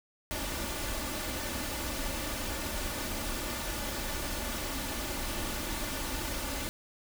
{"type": "noise with comb filter", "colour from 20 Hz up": "pink", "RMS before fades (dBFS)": -35, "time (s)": [0.31, 6.69], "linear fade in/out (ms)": 0, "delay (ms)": 3.4, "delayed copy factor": 0.55, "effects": []}